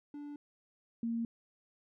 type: tone pair in turn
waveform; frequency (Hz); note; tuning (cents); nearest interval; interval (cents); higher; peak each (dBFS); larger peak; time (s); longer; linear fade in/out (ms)
triangle / sine; 291.1 / 231; D4 / A#3; -15 / -16; major third; 401; first; -40 / -32; second; 0.14-0.36 / 1.03-1.25; neither; 2
effects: none